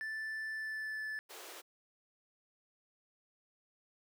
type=tone with pitch glide; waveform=triangle; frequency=1760 to 1741.8 Hz; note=A6 to A6; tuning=0 to -18 cents; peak=-36 dBFS; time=0.01-1.19 s; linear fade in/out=0 ms; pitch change=-18 cents; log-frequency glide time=0.53-1.05 s
type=high-pass noise; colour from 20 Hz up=pink; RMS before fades=-50 dBFS; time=1.29-1.62 s; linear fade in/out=20 ms; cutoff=350 Hz; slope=48 dB/octave
effects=none